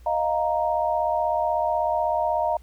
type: chord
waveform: sine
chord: Eb suspended second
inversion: none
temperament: equal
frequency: 622.3 / 698.5 / 932.3 Hz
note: Eb5 / F5 / Bb5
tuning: 0 / 0 / 0 cents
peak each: -25 dBFS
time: 0.06-2.57 s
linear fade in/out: 5 ms
effects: added 60 Hz sine -45 dBFS peak until 2.62 s + pink hiss -60 dBFS RMS until 2.62 s